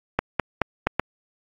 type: clicks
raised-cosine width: 0.5 ms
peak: -4 dBFS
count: 5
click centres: 0.19 / 0.397 / 0.617 / 0.87 / 0.996 s
effects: AAC 48 kbps

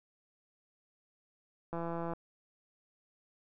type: click train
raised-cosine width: 1 ms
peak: -25 dBFS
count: 69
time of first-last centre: 1.73-2.135 s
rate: 168 Hz
effects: none

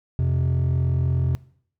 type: tone pair together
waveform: triangle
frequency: 86.4 / 129.66 Hz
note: F2 / C3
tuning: -18 / -15 cents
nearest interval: perfect fifth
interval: 703 cents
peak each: -19 / -18 dBFS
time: 0.19-1.35 s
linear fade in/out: 0 ms
effects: noise-tail reverb RT60 0.6 s tail -22 dB re dry + tanh soft clip ceiling -13 dBFS

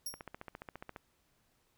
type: tone with exponential decay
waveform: 15% pulse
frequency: 5588 Hz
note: F8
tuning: in tune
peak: -29 dBFS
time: 0.06-0.23 s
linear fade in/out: 5 ms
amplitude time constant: 36 ms
type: click train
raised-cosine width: 0.5 ms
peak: -29 dBFS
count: 13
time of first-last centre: 0.14-0.962 s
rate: 14.6 Hz
effects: pink hiss -74 dBFS RMS until 1.77 s

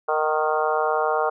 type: harmonic tone with a mistuned harmonic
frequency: 154.9 Hz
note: D#3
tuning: 7 cents flat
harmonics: 3 / 4 / 5 / 6 / 7 / 8 / 9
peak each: -25 / -26 / -25 / -30 / -28 / -29 / -30 dBFS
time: 0.08-1.3 s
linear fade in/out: 10 ms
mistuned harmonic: 5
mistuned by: -16 cents
effects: none

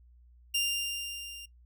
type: tone with level ramp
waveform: sawtooth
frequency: 2794 Hz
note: F7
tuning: in tune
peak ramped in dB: -22 to -40 dBFS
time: 0.54-1.46 s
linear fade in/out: 10 ms
effects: noise-tail reverb RT60 0.1 s tail -20 dB re dry + added 60 Hz sine -55 dBFS peak until 1.65 s

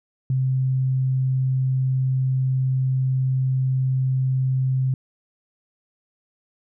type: tone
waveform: sine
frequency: 130.81 Hz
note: C3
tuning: in tune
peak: -18 dBFS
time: 0.3-4.94 s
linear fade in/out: 2 ms
effects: none

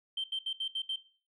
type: tone bursts at uneven times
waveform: sine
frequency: 3128 Hz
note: G7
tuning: 4 cents flat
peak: -30 dBFS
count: 6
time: 0.17-0.24 / 0.32-0.39 / 0.46-0.53 / 0.6-0.68 / 0.75-0.82 / 0.89-0.96 s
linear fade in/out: 5 ms
effects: noise-tail reverb RT60 0.4 s tail -17 dB re dry + tanh soft clip ceiling -27 dBFS

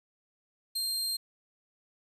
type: tone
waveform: sawtooth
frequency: 4186 Hz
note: C8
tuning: in tune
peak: -27 dBFS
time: 0.75-1.17 s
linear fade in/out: 10 ms
effects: resampled to 32000 Hz + 10-bit

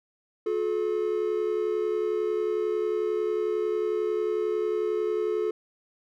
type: tone pair together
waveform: triangle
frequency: 358.5 / 429.6 Hz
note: F4 / A4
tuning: +45 / -41 cents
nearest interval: minor third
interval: 314 cents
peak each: -27 / -24 dBFS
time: 0.46-5.51 s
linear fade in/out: 5 ms
effects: none

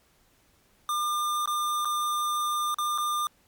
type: tone with dropouts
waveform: square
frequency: 1201 Hz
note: D6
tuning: 38 cents sharp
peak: -26 dBFS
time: 0.89-3.27 s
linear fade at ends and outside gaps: 1 ms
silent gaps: 1.458-1.475 / 1.848-1.854 / 2.744-2.785 / 2.978-2.983 s
effects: pink hiss -64 dBFS RMS until 3.47 s + MP3 96 kbps

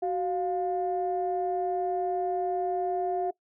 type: tone pair together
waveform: sine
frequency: 372.9 / 704 Hz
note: F#4 / F5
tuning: +14 / +14 cents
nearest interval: major seventh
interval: 1100 cents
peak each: -28 dBFS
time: 0.02-3.31 s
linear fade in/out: 10 ms
effects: noise-tail reverb RT60 0.1 s tail -21 dB re dry + tanh soft clip ceiling -19 dBFS

